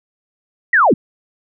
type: linear sweep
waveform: sine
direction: down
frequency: 1975.5 to 146.83 Hz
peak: -8 dBFS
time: 0.73-0.94 s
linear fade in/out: 5 ms
effects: none